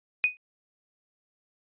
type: tone with exponential decay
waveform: sine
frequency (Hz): 2489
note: D#7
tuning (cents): 0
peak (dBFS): -16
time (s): 0.24-0.37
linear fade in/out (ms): 0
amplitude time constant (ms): 28
effects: resampled to 8000 Hz